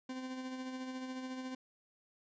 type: tone with tremolo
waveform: 40% pulse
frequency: 258.1 Hz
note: C4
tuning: 23 cents flat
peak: -38 dBFS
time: 0.09-1.55 s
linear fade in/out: 5 ms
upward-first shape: sine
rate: 14 Hz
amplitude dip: 40%
effects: resampled to 16000 Hz